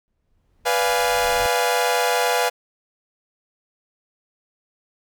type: noise with exponential growth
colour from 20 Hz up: brown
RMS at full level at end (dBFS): -33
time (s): 0.08-1.46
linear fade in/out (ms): 0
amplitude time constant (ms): 300
type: chord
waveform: sawtooth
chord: B diminished seventh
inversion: none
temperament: equal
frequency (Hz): 493.9 / 587.3 / 698.5 / 830.6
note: B4 / D5 / F5 / Ab5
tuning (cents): 0 / 0 / 0 / 0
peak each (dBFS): -18 / -24 / -19 / -20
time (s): 0.65-2.5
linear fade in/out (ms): 20
effects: none